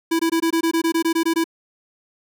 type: tone bursts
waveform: square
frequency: 329.6 Hz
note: E4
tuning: in tune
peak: -17 dBFS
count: 13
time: 0.11-1.442 s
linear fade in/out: 10 ms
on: 84 ms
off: 20 ms
effects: none